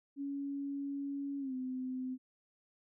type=tone with pitch glide; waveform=sine; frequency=280 to 256.8 Hz; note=C#4 to C4; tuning=+18 to -32 cents; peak=-36 dBFS; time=0.16-2.18 s; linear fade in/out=50 ms; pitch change=-150 cents; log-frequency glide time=1.39-1.54 s; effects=none